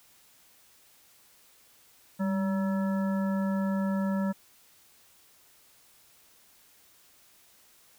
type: harmonic tone with a mistuned harmonic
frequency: 190.2 Hz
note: F#3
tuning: 48 cents sharp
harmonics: 1 / 3 / 5 / 7 / 9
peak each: -26 / -36 / -40 / -43 / -45 dBFS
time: 2.19-4.33 s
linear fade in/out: 20 ms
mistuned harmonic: 1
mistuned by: +55 cents
effects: white hiss -60 dBFS RMS until 7.98 s